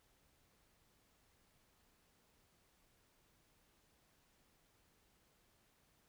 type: silence
effects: pink hiss -74 dBFS RMS until 6.08 s